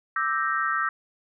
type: chord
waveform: sine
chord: E half-diminished seventh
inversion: third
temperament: equal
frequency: 1174.7 / 1318.5 / 1568 / 1864.7 Hz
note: D6 / E6 / G6 / Bb6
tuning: 0 / 0 / 0 / 0 cents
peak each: -30 / -26 / -29 / -30 dBFS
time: 0.16-0.89 s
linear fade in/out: 2 ms
effects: none